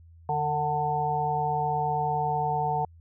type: harmonic tone with a mistuned harmonic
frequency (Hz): 148.7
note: D3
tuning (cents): +22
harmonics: 1 / 3 / 5 / 6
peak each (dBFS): -32 / -34 / -27 / -29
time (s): 0.29-2.85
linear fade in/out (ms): 2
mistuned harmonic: 3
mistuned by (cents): +25
effects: added 83 Hz sine -49 dBFS peak until 3 s